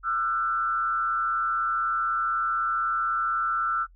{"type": "tone with frequency modulation", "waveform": "sine", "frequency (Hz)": 1344, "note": "E6", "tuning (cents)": 33, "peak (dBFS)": -23, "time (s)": [0.03, 3.87], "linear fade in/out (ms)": 50, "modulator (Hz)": 122, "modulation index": 0.72, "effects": ["noise-tail reverb RT60 0.1 s tail -23 dB re dry", "added 43 Hz sine -51 dBFS peak until 3.95 s"]}